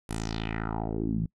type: tone with low-pass filter sweep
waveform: 10% pulse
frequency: 55 Hz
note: A1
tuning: in tune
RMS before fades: -31 dBFS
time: 0.09-1.26 s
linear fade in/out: 5 ms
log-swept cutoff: 11000 to 150 Hz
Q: 3.4
effects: noise-tail reverb RT60 0.1 s tail -24 dB re dry